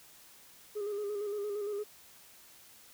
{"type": "tone with vibrato", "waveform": "sine", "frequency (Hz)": 411.9, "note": "G#4", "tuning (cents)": -14, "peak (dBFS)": -31, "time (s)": [0.75, 1.84], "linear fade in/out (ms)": 20, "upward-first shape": "square", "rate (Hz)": 8.7, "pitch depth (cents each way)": 37, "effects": ["tanh soft clip ceiling -32 dBFS", "white hiss -57 dBFS RMS until 2.93 s"]}